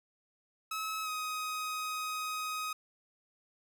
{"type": "tone with pitch glide", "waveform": "sawtooth", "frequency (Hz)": [1289, 1256.7], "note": ["E6", "D#6"], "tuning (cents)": [-39, 17], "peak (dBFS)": -31, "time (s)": [0.71, 2.73], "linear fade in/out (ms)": 5, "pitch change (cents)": -44, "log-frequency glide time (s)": [1.03, 1.09], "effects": []}